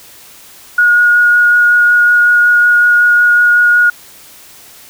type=tone with vibrato; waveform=sine; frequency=1443 Hz; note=F#6; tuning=44 cents flat; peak=-5 dBFS; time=0.78-3.9 s; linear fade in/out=5 ms; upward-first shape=sine; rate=5.4 Hz; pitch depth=9 cents each way; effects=white hiss -38 dBFS RMS until 4.89 s